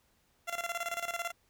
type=tone with tremolo; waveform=15% pulse; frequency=686 Hz; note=F5; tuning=31 cents flat; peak=-26 dBFS; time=0.47-1.32 s; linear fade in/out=20 ms; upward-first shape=square; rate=18 Hz; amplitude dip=75%; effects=pink hiss -71 dBFS RMS until 1.49 s